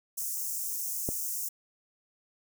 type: high-pass noise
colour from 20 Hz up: white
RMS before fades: -34 dBFS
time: 0.17-1.49 s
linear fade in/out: 10 ms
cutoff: 5800 Hz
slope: 48 dB/octave
type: click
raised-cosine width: 2 ms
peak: -18 dBFS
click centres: 1.089 s
effects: none